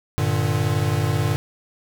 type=chord; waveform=square; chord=G minor; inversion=none; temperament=equal with one note detuned; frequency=98 / 116.54 / 149.05 Hz; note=G2 / Bb2 / D3; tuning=0 / 0 / +26 cents; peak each=-24 dBFS; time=0.18-1.36 s; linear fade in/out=0 ms; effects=none